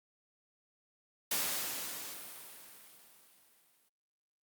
white noise with exponential decay, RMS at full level -32 dBFS, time 1.31-3.89 s, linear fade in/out 5 ms, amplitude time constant 560 ms, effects high-pass 150 Hz 12 dB/octave + Opus 48 kbps

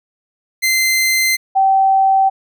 sawtooth / sine tone pair in turn, 2075 / 773 Hz, C7 / G5, -15 / -24 cents, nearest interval octave + perfect fourth, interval 1709 cents, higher first, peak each -9 dBFS, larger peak neither, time 0.62-1.37 / 1.55-2.3 s, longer neither, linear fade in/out 20 ms, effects none

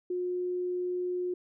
sine tone, 359.8 Hz, F#4, 48 cents flat, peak -29 dBFS, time 0.1-1.34 s, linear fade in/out 5 ms, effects none

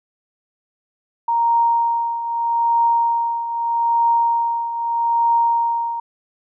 sine tone with tremolo, 932.3 Hz, A#5, in tune, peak -12 dBFS, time 1.28-6 s, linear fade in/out 5 ms, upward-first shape triangle, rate 0.8 Hz, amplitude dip 70%, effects none

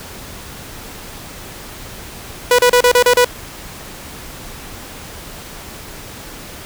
sawtooth tone bursts, 491 Hz, B4, 10 cents flat, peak -4 dBFS, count 7, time 2.51-3.246 s, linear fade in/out 2 ms, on 76 ms, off 34 ms, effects pink hiss -33 dBFS RMS until 6.65 s

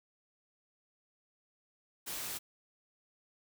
white noise, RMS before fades -40 dBFS, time 2.06-2.39 s, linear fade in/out 20 ms, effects none

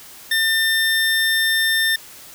25% pulse tone, 1800 Hz, A6, 39 cents sharp, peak -12 dBFS, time 0.31-1.96 s, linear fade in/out 5 ms, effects white hiss -41 dBFS RMS until 2.34 s

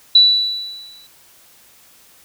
sine tone with exponential decay, 3951 Hz, B7, in tune, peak -4 dBFS, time 0.15-1.07 s, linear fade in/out 5 ms, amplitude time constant 200 ms, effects white hiss -49 dBFS RMS until 2.24 s

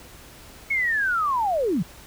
sine linear sweep, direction down, 2217 to 139.2 Hz, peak -20 dBFS, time 0.7-1.83 s, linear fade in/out 10 ms, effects added 60 Hz sine -52 dBFS peak until 2.06 s + pink hiss -46 dBFS RMS until 2.06 s

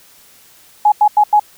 sine tone bursts, 838 Hz, G#5, 15 cents sharp, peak -6 dBFS, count 4, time 0.85-1.397 s, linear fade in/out 5 ms, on 70 ms, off 89 ms, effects white hiss -46 dBFS RMS until 1.57 s

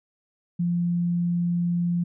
sine tone, 173.5 Hz, F3, 11 cents flat, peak -21 dBFS, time 0.59-2.04 s, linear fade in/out 10 ms, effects none

